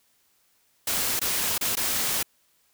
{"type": "noise with dropouts", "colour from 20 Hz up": "white", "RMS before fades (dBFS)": -26, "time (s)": [0.87, 2.23], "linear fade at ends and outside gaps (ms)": 5, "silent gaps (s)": [[1.194, 1.214], [1.58, 1.61], [1.755, 1.769]], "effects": ["white hiss -66 dBFS RMS until 2.73 s"]}